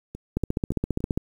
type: two click trains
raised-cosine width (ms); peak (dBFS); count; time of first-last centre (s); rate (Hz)
3; -23 / -11; 4 / 13; 0.15-1.005 / 0.37-1.175; 3.51 / 14.9
effects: 8-bit

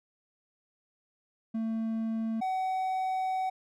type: tone pair in turn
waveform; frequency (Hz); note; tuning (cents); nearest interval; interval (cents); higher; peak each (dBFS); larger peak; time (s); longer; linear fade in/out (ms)
triangle; 223.9 / 753.1; A3 / F#5; +30 / +30; octave + major sixth; 2100; second; -27 / -26; second; 1.54-2.41 / 2.41-3.5; second; 10
effects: none

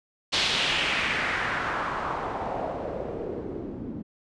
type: noise with low-pass filter sweep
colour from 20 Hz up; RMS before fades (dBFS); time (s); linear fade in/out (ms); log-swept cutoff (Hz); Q
white; -29; 0.32-4.03; 20; 4000 to 250; 2.3
effects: resampled to 22050 Hz

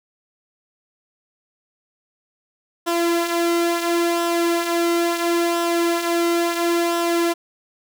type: tone with flanger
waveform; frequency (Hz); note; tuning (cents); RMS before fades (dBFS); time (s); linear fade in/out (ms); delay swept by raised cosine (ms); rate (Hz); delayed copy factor
sawtooth; 340.9; F4; -42; -20; 2.86-7.34; 20; 0.44 to 4.14; 0.73; -0.5
effects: none

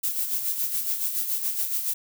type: noise with tremolo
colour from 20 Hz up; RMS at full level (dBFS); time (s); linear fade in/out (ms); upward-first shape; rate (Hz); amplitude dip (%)
violet; -25; 0.03-1.94; 10; sine; 7.1; 55
effects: none

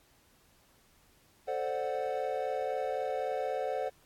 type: chord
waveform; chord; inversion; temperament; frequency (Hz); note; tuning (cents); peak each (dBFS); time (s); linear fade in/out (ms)
triangle; D dominant seventh; second; equal; 440 / 523.3 / 587.3 / 740; A4 / C5 / D5 / F#5; 0 / 0 / 0 / 0; -36 / -33 / -36 / -34; 1.47-3.9; 20
effects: pink hiss -65 dBFS RMS until 4.05 s + AAC 64 kbps

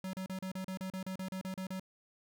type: tone bursts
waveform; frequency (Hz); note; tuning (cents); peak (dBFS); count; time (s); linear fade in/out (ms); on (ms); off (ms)
square; 188.2; F#3; +30; -38; 14; 0.04-1.797; 2; 93; 35
effects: none

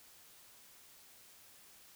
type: silence
effects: white hiss -60 dBFS RMS until 1.95 s

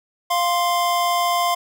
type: tone pair together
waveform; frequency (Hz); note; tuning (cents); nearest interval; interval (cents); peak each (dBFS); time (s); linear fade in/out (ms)
square; 698.5 / 1046.6; F5 / C6; 0 / 0; perfect fifth; 700; -21; 0.3-1.55; 10
effects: none

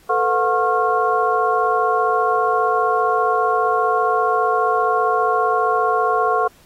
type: tone cluster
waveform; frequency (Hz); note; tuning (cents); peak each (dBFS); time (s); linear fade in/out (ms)
sine; 442 / 497 / 723 / 1086 / 1388; A4 / B4 / F#5 / C#6 / F6; +8 / +11 / -40 / -36 / -11; -21 / -25 / -20 / -19 / -25; 0.09-6.48; 10
effects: pink hiss -52 dBFS RMS until 6.65 s + AAC 48 kbps

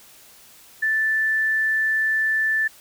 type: tone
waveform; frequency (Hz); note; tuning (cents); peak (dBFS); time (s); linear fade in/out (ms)
sine; 1760; A6; 0; -18; 0.82-2.68; 10
effects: white hiss -49 dBFS RMS until 2.8 s

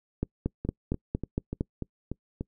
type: two click trains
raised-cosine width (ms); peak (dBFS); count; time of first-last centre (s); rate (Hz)
3; -14 / -19; 7 / 7; 0.23-1.609 / 0.65-2.41; 4.35 / 3.41
effects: noise-tail reverb RT60 0.1 s tail -26 dB re dry

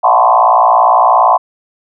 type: tone with frequency modulation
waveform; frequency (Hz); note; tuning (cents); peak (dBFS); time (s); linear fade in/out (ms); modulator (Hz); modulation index
sine; 874; A5; -12; -5; 0.03-1.38; 20; 58.8; 3.7
effects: none

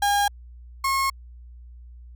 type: tone pair in turn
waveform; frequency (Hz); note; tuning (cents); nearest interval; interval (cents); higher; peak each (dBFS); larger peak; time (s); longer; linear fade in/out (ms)
35% pulse; 812 / 1083.9; G#5 / C#6; -39 / -39; perfect fourth; 500; second; -17 / -19; first; 0.02-0.28 / 0.84-1.1; neither; 5
effects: added 60 Hz sine -41 dBFS peak until 2.15 s

